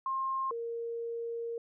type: tone pair in turn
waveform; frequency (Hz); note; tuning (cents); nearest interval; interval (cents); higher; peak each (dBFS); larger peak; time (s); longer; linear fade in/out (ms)
sine; 1064 / 465; C6 / A#4; +29 / -4; octave + major second; 1433; first; -30 / -34; first; 0.06-0.51 / 0.51-1.58; second; 2
effects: none